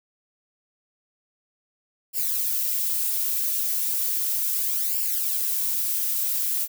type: noise with flanger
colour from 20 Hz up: violet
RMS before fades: -25 dBFS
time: 2.13-6.68 s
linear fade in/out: 50 ms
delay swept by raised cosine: 0.4 to 6 ms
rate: 0.35 Hz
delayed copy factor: +0.7
effects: none